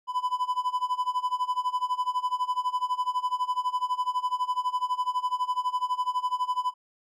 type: tone with tremolo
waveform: triangle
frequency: 1000 Hz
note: B5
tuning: 21 cents sharp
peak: -20 dBFS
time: 0.07-6.74 s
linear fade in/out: 50 ms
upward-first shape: sine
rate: 12 Hz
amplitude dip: 90%
effects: none